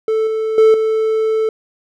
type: tone with level steps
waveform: triangle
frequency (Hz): 440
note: A4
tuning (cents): 0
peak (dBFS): -11 / -14 / -4 / -11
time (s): 0.08-1.49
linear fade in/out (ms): 2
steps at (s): 0.27 / 0.58 / 0.74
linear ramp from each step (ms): 2
effects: none